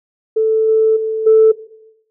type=tone with level steps; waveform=sine; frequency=440.4 Hz; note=A4; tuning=2 cents sharp; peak=-10 / -8 / -16 / -4 dBFS; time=0.36-1.52 s; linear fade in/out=10 ms; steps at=0.68 / 0.96 / 1.26 s; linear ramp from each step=10 ms; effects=noise-tail reverb RT60 0.8 s tail -18 dB re dry + tanh soft clip ceiling -1 dBFS